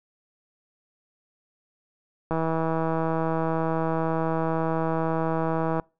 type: click train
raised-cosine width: 1 ms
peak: -13 dBFS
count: 566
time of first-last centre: 2.31-5.798 s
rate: 162 Hz
effects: noise-tail reverb RT60 0.3 s tail -26 dB re dry